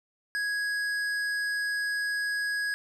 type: tone with hard clipping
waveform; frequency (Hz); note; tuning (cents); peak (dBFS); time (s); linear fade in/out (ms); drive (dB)
sine; 1661.2; G#6; 0; -29; 0.35-2.74; 0; 10
effects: none